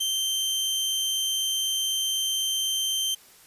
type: tone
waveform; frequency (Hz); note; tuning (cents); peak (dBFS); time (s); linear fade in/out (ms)
sawtooth; 3128; G7; -4; -21; 0-3.15; 10
effects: white hiss -53 dBFS RMS until 3.46 s + resampled to 32000 Hz